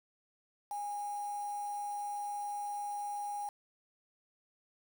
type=tone with quantisation; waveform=sine; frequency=821 Hz; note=G#5; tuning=20 cents flat; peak=-36 dBFS; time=0.71-3.49 s; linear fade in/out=2 ms; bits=8; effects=none